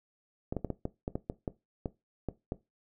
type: clicks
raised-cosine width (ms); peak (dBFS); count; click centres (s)
2; -19; 12; 0.525 / 0.567 / 0.647 / 0.703 / 0.854 / 1.079 / 1.155 / 1.299 / 1.478 / 1.858 / 2.287 / 2.521
effects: noise-tail reverb RT60 0.2 s tail -17 dB re dry